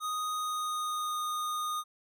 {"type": "tone with pitch glide", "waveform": "square", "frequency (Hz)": [1244.5, 1230.2], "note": ["D#6", "D#6"], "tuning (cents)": [0, -20], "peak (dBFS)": -32, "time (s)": [0, 1.84], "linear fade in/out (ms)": 50, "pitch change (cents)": -20, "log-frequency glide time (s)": [0.36, 1.19], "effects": []}